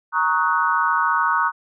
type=chord; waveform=sine; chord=D# minor seventh; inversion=second; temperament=equal with one note detuned; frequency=932.3 / 1108.7 / 1262.6 / 1480 Hz; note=A#5 / C#6 / D#6 / F#6; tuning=0 / 0 / +25 / 0 cents; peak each=-22 dBFS; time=0.12-1.52 s; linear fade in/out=50 ms; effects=none